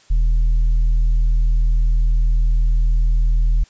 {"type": "tone with tanh clipping", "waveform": "triangle", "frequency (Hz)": 40.01, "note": "D#1", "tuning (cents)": 49, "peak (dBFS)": -13, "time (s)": [0.1, 3.64], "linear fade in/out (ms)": 10, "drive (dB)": 8, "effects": ["white hiss -52 dBFS RMS until 3.69 s", "resampled to 16000 Hz"]}